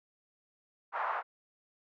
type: band-pass noise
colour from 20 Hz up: white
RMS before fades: -34 dBFS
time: 0.92-1.23 s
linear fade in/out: 50 ms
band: 730 to 1300 Hz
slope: 24 dB/octave
effects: none